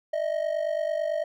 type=ring-modulated tone; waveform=triangle; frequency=626 Hz; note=D#5; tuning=10 cents sharp; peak=-20 dBFS; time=0.13-1.24 s; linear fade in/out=5 ms; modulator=24.5 Hz; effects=none